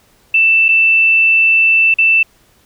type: tone with dropouts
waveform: sine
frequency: 2660 Hz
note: E7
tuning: 15 cents sharp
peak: -7 dBFS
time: 0.34-2.23 s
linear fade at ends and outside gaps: 5 ms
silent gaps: 0.684-0.688 / 1.941-1.985 s
effects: pink hiss -52 dBFS RMS until 2.65 s